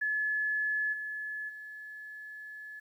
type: tone with level steps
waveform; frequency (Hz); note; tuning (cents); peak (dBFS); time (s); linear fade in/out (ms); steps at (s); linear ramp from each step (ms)
sine; 1714; A6; -46; -28 / -35 / -42; 0.01-2.8; 10; 0.92 / 1.48; 20
effects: 11-bit